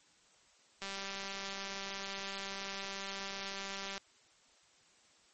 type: click train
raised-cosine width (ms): 0.2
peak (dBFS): -24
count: 620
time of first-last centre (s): 0.82-3.978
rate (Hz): 196
effects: white hiss -66 dBFS RMS until 5.33 s + MP3 32 kbps